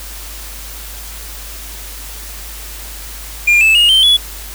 triangle tone with pitch steps, 2405 / 2623 / 2860 / 3119 / 3401 Hz, D7 / E7 / F7 / G7 / G#7, +41 / -9 / +41 / -9 / +40 cents, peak -5 dBFS, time 3.47-4.17 s, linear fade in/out 10 ms, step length 140 ms, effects added 51 Hz sine -30 dBFS peak until 4.54 s + white hiss -31 dBFS RMS until 4.54 s

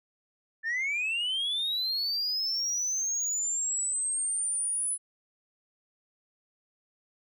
sine linear sweep, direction up, 1749 to 10080 Hz, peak -25 dBFS, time 0.63-4.98 s, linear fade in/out 50 ms, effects tanh soft clip ceiling -26 dBFS

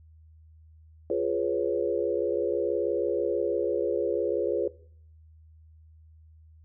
sine chord, C# dominant seventh, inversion first, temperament equal, 349.2 / 415.3 / 493.9 / 554.4 Hz, E#4 / G#4 / B4 / C#5, 0 / 0 / 0 / 0 cents, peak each -30 / -29 / -29 / -31 dBFS, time 1.1-4.68 s, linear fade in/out 2 ms, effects noise-tail reverb RT60 0.6 s tail -20 dB re dry + added 79 Hz sine -51 dBFS peak until 6.64 s

